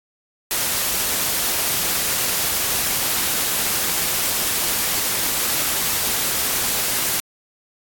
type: noise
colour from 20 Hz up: white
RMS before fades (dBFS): -21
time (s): 0.51-7.2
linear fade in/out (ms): 0
effects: AAC 64 kbps